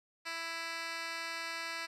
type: tone with band-pass filter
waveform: 10% pulse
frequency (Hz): 331.1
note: E4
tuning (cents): +8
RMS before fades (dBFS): -40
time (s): 0.25-1.87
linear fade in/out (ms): 20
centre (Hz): 3200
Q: 1.3
effects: none